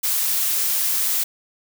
blue noise, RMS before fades -21 dBFS, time 0.03-1.24 s, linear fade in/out 10 ms, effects none

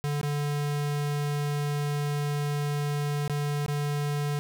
square tone with dropouts, 145.8 Hz, D3, 12 cents flat, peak -27 dBFS, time 0.04-4.39 s, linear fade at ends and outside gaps 0 ms, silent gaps 0.213-0.231 / 3.278-3.297 / 3.662-3.682 s, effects none

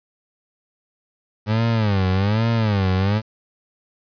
30% pulse tone with vibrato, 103.83 Hz, G#2, in tune, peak -14 dBFS, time 1.46-3.22 s, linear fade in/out 50 ms, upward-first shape sine, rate 1.2 Hz, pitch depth 190 cents each way, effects resampled to 11025 Hz + 8-bit

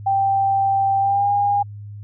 sine tone with pitch glide, 784 to 811.2 Hz, G5 to G#5, 0 to -41 cents, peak -15 dBFS, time 0.06-1.63 s, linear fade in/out 10 ms, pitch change +59 cents, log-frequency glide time 0.99-1.3 s, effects added 103 Hz sine -32 dBFS peak until 2.03 s

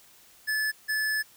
square tone pair in turn, 1730 / 1730 Hz, A6 / A6, -30 / -30 cents, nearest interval unison, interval 0 cents, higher neither, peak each -26 dBFS, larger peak neither, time 0.47-0.72 / 0.88-1.23 s, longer second, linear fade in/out 20 ms, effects white hiss -56 dBFS RMS until 1.36 s

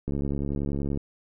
click train, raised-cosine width 3 ms, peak -17 dBFS, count 64, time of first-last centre 0.08-0.974 s, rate 70.5 Hz, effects none

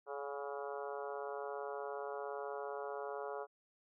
harmonic tone with a mistuned harmonic, 141.2 Hz, C#3, 32 cents sharp, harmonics 3 / 4 / 5 / 6 / 7 / 8 / 9 / 10, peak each -44 / -46 / -48 / -50 / -51 / -52 / -53 / -54 dBFS, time 0.06-3.47 s, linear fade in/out 50 ms, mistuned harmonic 6, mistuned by -32 cents, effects none

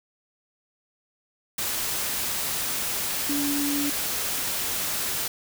sine tone in noise, 286.5 Hz, D4, 43 cents flat, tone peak -25 dBFS, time 3.29-3.9 s, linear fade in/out 5 ms, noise white, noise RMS -28 dBFS, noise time 1.58-5.28 s, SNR 0 dB, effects none

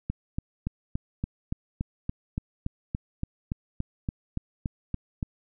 click train, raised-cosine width 5 ms, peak -16 dBFS, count 19, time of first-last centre 0.1-5.228 s, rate 3.51 Hz, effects none

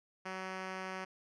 5% pulse tone with low-pass filter, 188 Hz, F#3, 28 cents sharp, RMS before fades -42 dBFS, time 0.25-1.05 s, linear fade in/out 10 ms, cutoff 4600 Hz, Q 0.61, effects none

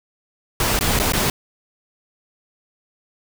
pink noise with dropouts, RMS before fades -19 dBFS, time 0.6-1.3 s, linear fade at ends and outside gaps 2 ms, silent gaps 0.791-0.809 / 0.991-0.998 / 1.122-1.134 s, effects none

